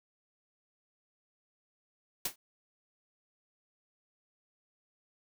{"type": "noise with exponential decay", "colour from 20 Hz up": "white", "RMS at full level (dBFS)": -28, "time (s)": [2.25, 2.36], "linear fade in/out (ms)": 5, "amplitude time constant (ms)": 23, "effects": []}